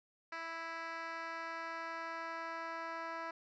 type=tone with band-pass filter sweep; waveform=10% pulse; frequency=329.6 Hz; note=E4; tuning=in tune; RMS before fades=-43 dBFS; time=0.32-3.31 s; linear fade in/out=5 ms; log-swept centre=1800 to 1100 Hz; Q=0.89; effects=resampled to 16000 Hz